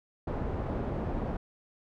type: low-pass noise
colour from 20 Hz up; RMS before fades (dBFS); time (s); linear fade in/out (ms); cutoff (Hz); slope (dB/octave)
pink; -33; 0.27-1.37; 5; 780; 12
effects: none